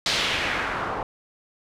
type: noise with low-pass filter sweep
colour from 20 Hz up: white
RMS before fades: -26 dBFS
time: 0.06-1.03 s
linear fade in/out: 2 ms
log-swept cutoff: 4500 to 900 Hz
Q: 1.7
effects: none